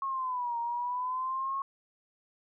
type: linear two-way sweep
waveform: sine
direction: down then up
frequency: 1096 to 932.3 to 1096 Hz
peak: -30 dBFS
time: 0.02-1.62 s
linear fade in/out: 2 ms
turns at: 0.58 s
effects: none